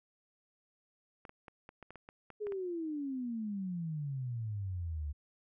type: clicks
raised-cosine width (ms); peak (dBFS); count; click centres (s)
0.5; -34; 11; 1.252 / 1.294 / 1.482 / 1.691 / 1.827 / 1.906 / 1.957 / 2.089 / 2.303 / 2.469 / 2.522
type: exponential sweep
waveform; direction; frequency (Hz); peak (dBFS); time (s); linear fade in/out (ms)
sine; down; 428.4 to 70.7; -35; 2.4-5.13; 20
effects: none